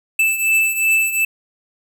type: beating tone pair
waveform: square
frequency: 2637 / 2639.7 Hz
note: E7 / E7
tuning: 0 / +2 cents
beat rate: 2.7 Hz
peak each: -16 / -21 dBFS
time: 0.19-1.25 s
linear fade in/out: 5 ms
effects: none